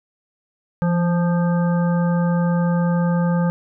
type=harmonic tone with a mistuned harmonic; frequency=174.61 Hz; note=F3; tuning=in tune; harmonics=1 / 3 / 5 / 7 / 9; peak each=-16 / -26 / -30 / -33 / -35 dBFS; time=0.82-3.5 s; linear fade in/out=0 ms; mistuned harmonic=1; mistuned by=-35 cents; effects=none